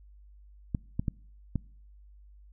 clicks, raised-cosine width 5 ms, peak -16 dBFS, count 4, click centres 0.748 / 0.995 / 1.082 / 1.557 s, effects noise-tail reverb RT60 0.6 s tail -25 dB re dry + added 50 Hz sine -51 dBFS peak until 2.52 s

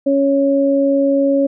sine tone pair together, 277.2 / 554.4 Hz, C#4 / C#5, 0 / 0 cents, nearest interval octave, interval 1200 cents, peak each -14 dBFS, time 0.06-1.47 s, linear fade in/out 10 ms, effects none

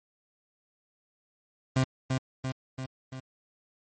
30% pulse tone with echo, 130.81 Hz, C3, in tune, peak -19 dBFS, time 1.76-1.84 s, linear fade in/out 5 ms, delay 340 ms, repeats 4, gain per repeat -4 dB, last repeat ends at 3.2 s, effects MP3 32 kbps

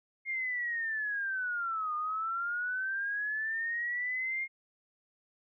sine linear two-way sweep, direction down then up, 2138 to 1213 to 2138 Hz, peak -31 dBFS, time 0.25-4.48 s, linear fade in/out 50 ms, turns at 1.95 s, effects none

